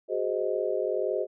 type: chord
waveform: sine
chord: Ab dominant seventh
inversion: third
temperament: just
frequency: 373.8 / 415.3 / 519.1 / 623 Hz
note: Gb4 / Ab4 / C5 / Eb5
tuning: +18 / 0 / -14 / +2 cents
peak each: -31 dBFS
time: 0.08-1.27 s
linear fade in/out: 50 ms
effects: none